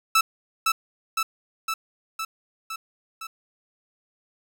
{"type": "tone with echo", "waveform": "sawtooth", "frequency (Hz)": 1315, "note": "E6", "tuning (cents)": -5, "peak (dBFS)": -12, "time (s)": [0.15, 0.21], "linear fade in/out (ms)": 5, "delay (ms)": 510, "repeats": 6, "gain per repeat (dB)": -3, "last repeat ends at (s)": 3.27, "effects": []}